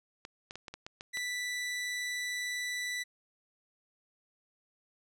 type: clicks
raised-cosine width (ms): 0.2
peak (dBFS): -25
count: 8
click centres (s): 0.251 / 0.509 / 0.556 / 0.682 / 0.74 / 0.865 / 1.009 / 1.172
type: tone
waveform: sawtooth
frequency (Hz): 1975.5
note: B6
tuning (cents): 0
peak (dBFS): -30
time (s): 1.13-3.04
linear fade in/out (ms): 20
effects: low-pass 10000 Hz 12 dB/octave